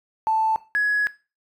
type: tone pair in turn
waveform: triangle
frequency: 881 / 1678.5 Hz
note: A5 / G#6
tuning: +2 / +18 cents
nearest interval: major seventh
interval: 1116 cents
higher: second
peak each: -14 dBFS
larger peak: neither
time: 0.27-0.56 / 0.75-1.07 s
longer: second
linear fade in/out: 0 ms
effects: noise-tail reverb RT60 0.3 s tail -20 dB re dry + tanh soft clip ceiling -16 dBFS